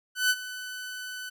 sawtooth tone with ADSR envelope, 1502 Hz, F#6, 26 cents sharp, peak -16 dBFS, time 0.15-1.3 s, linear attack 150 ms, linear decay 47 ms, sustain -16 dB, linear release 15 ms, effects none

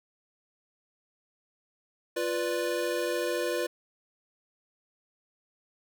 square chord, B diminished, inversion second, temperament equal, 349.2 / 493.9 / 587.3 Hz, F4 / B4 / D5, 0 / 0 / 0 cents, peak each -33 / -32 / -34 dBFS, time 2.16-3.67 s, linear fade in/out 10 ms, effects none

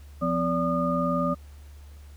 sine tone cluster, 173.7 / 255.1 / 579 / 1220 Hz, F3 / C4 / D5 / D#6, -9 / -44 / -25 / -34 cents, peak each -28 dBFS, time 0.21-1.35 s, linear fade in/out 20 ms, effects added 72 Hz sine -43 dBFS peak until 2.16 s + pink hiss -58 dBFS RMS until 2.16 s

